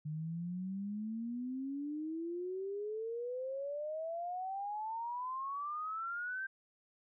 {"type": "exponential sweep", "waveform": "sine", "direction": "up", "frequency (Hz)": [150, 1578], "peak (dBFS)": -37, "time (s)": [0.05, 6.47], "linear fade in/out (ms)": 10, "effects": []}